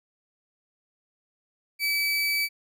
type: tone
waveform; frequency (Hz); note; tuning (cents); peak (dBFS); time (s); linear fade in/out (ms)
30% pulse; 2298; D7; -38; -21; 1.79-2.49; 50
effects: none